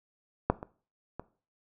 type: clicks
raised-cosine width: 1 ms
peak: -8 / -24 / -23 dBFS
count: 3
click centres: 0.5 / 0.629 / 1.196 s
effects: noise-tail reverb RT60 0.4 s tail -18 dB re dry